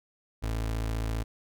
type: tone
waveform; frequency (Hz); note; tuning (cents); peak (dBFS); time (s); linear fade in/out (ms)
30% pulse; 55; A1; 0; -26; 0.42-1.24; 20
effects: none